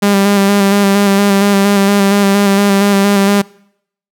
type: tone with vibrato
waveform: sawtooth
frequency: 199.7 Hz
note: G3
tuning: 32 cents sharp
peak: -4 dBFS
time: 0.02-3.42 s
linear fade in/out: 10 ms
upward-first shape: square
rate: 4.3 Hz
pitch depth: 23 cents each way
effects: noise-tail reverb RT60 0.7 s tail -24 dB re dry